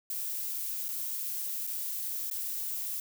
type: noise with dropouts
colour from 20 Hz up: violet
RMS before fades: -35 dBFS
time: 0.1-3 s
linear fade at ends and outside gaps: 2 ms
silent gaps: 0.884-0.888 / 1.668-1.673 / 2.301-2.311 s
effects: none